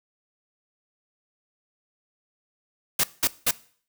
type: noise bursts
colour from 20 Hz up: white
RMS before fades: -21 dBFS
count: 3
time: 2.99-3.511 s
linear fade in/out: 5 ms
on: 47 ms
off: 190 ms
effects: noise-tail reverb RT60 0.5 s tail -20 dB re dry

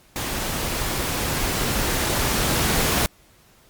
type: noise with level ramp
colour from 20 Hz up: pink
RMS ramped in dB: -27 to -20 dBFS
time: 0.16-3.06 s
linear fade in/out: 0 ms
effects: pink hiss -55 dBFS RMS until 3.69 s + Opus 48 kbps

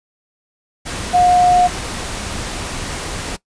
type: tone in noise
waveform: sine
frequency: 718 Hz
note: F5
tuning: 48 cents sharp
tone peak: -9 dBFS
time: 1.13-1.68 s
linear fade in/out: 20 ms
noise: pink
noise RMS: -25 dBFS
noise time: 0.85-3.37 s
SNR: +13 dB
effects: noise-tail reverb RT60 0.1 s tail -19 dB re dry + resampled to 22050 Hz

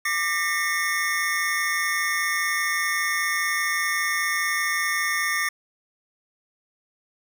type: tone cluster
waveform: square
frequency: 1187 / 1824 / 1989 / 2179 Hz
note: D6 / A#6 / B6 / C#7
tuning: +18 / -38 / +12 / -30 cents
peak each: -30 / -26 / -31 / -30 dBFS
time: 0.05-5.49 s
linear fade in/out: 5 ms
effects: none

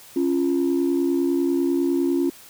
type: tone pair together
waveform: sine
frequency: 276.3 / 346.3 Hz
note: C#4 / F4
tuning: -6 / -15 cents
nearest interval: major third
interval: 391 cents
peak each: -20 dBFS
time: 0.16-2.3 s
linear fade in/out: 5 ms
effects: tanh soft clip ceiling -13 dBFS + white hiss -46 dBFS RMS until 2.49 s

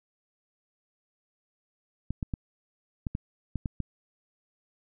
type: clicks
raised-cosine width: 5 ms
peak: -18 dBFS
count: 8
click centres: 2.106 / 2.228 / 2.338 / 3.068 / 3.151 / 3.557 / 3.658 / 3.803 s
effects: none

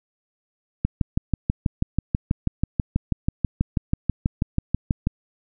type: click train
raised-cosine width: 5 ms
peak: -7 dBFS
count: 27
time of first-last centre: 0.85-5.071 s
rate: 6.16 Hz
effects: none

